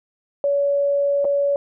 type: tone with dropouts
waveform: sine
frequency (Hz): 566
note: C#5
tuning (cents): +36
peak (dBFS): -16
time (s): 0.44-1.56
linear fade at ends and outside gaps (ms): 1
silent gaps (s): 1.245-1.251
effects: none